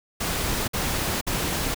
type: noise bursts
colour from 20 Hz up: pink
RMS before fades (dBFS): -26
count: 3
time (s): 0.2-1.746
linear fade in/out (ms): 10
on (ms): 480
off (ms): 53
effects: none